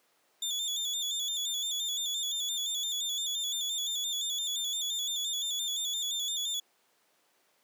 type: tone with vibrato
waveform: 30% pulse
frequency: 3495 Hz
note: A7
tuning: 12 cents flat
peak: -28 dBFS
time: 0.42-6.6 s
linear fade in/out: 5 ms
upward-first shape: square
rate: 5.8 Hz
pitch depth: 52 cents each way
effects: pink hiss -69 dBFS RMS until 7.63 s + high-pass 400 Hz 12 dB/octave